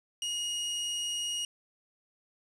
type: tone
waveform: sawtooth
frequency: 2877 Hz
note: F#7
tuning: 49 cents flat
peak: -28 dBFS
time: 0.22-1.45 s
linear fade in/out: 2 ms
effects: resampled to 24000 Hz + 9-bit